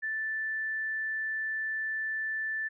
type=tone; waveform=sine; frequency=1760 Hz; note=A6; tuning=in tune; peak=-30 dBFS; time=0.02-2.69 s; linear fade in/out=20 ms; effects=none